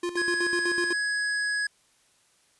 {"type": "tone with tremolo", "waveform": "square", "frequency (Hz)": 350, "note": "F4", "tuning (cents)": 4, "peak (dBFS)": -27, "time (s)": [0.03, 0.93], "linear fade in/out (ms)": 5, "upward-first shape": "square", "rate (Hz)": 8, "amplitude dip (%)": 70}
{"type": "tone", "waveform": "square", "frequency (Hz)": 1672, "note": "G#6", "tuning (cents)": 11, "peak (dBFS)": -26, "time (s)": [0.17, 1.67], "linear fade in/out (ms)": 5}
{"effects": ["white hiss -64 dBFS RMS until 2.59 s", "resampled to 24000 Hz"]}